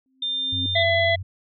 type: tone with exponential growth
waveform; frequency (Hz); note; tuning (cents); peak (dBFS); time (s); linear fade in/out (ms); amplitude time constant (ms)
sine; 262.5; C4; +6; -27; 0.06-0.66; 1; 130
type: tone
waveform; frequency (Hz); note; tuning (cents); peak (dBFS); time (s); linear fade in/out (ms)
sine; 3600; A7; +39; -23; 0.22-0.83; 5
type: tone with vibrato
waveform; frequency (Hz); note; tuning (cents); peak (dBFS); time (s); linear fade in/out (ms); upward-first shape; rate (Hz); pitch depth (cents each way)
sine; 93.3; F#2; +15; -28; 0.52-1.23; 10; triangle; 8.9; 55
type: harmonic tone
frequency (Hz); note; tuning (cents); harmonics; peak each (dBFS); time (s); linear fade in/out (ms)
670; E5; +28; 1 / 3 / 5 / 6; -20 / -21 / -26 / -37; 0.75-1.16; 10
effects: none